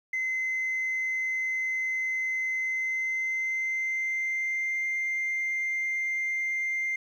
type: tone with pitch glide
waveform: sine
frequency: 2055 to 2097 Hz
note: C7 to C7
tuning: -32 to +3 cents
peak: -25 dBFS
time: 0.13-6.96 s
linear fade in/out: 5 ms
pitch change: +35 cents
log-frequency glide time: 2.58-4.84 s
effects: tanh soft clip ceiling -24 dBFS + 10-bit